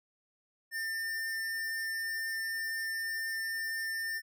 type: tone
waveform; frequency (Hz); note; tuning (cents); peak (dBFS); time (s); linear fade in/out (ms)
square; 1799; A6; +38; -34; 0.71-4.22; 50
effects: none